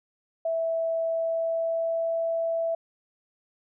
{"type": "tone with pitch glide", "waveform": "sine", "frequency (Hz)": [657, 661.6], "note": ["E5", "E5"], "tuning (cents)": [-6, 6], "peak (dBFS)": -24, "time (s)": [0.45, 2.75], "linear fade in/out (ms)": 5, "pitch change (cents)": 12, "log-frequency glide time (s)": [1.05, 2.15], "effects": []}